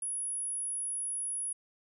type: tone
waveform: sine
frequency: 10300 Hz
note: E9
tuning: 41 cents flat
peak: -30 dBFS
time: 0.02-1.53 s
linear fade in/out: 5 ms
effects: tanh soft clip ceiling -32 dBFS